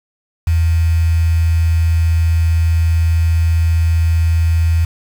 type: tone with quantisation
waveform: sine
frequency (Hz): 82.41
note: E2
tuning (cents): 0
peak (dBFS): -10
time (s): 0.47-4.85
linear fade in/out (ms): 5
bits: 5
effects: none